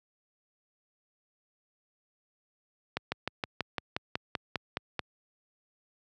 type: slowing click train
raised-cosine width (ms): 0.3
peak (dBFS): -14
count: 12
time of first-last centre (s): 2.97-4.993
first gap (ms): 150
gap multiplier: 1.04
effects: high-pass 80 Hz 12 dB/octave